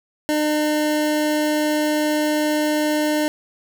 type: tone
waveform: 25% pulse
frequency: 302.5 Hz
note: D#4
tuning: 49 cents flat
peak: -14 dBFS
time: 0.29-3.28 s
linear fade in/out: 0 ms
effects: 9-bit